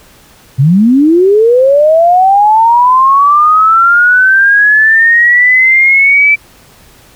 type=linear sweep; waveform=sine; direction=up; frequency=123.47 to 2328 Hz; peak=-3 dBFS; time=0.58-6.36 s; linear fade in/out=20 ms; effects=pink hiss -41 dBFS RMS until 7.15 s